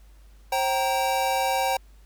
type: tone cluster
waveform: square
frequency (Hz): 533 / 773 / 935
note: C5 / G5 / A#5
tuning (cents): +32 / -24 / +5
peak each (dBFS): -29 / -25 / -29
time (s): 0.52-1.77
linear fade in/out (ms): 5
effects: added 50 Hz sine -48 dBFS peak until 2.05 s + pink hiss -62 dBFS RMS until 2.05 s